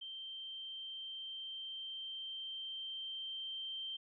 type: tone with level ramp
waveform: sine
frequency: 3136 Hz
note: G7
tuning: in tune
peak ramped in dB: -44 to -40 dBFS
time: 0.01-3.97 s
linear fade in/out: 10 ms
effects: none